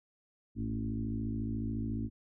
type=tone with frequency modulation; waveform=sine; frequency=166.1 Hz; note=E3; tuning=13 cents sharp; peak=-32 dBFS; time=0.55-2.1 s; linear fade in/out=50 ms; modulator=54.1 Hz; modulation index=2.4; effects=none